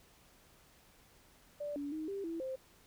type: tone with pitch steps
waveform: sine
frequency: 585 / 286.2 / 312.5 / 395.6 / 330.9 / 524 Hz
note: D5 / D4 / D#4 / G4 / E4 / C5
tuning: -7 / -45 / +8 / +16 / +7 / +2 cents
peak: -37 dBFS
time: 1.6-2.56 s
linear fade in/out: 10 ms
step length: 160 ms
effects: pink hiss -64 dBFS RMS until 2.86 s